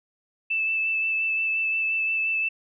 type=tone with vibrato; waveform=sine; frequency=2637 Hz; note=E7; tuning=in tune; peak=-22 dBFS; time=0.5-2.49 s; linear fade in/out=10 ms; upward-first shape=sine; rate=5.7 Hz; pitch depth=14 cents each way; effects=none